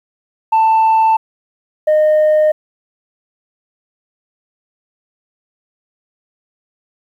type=tone pair in turn; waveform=sine; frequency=887 / 614.2 Hz; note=A5 / D#5; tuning=+14 / -23 cents; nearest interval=tritone; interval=637 cents; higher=first; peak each=-6 dBFS; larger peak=neither; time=0.52-1.17 / 1.87-2.52 s; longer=neither; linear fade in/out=10 ms; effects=tanh soft clip ceiling -7 dBFS + 8-bit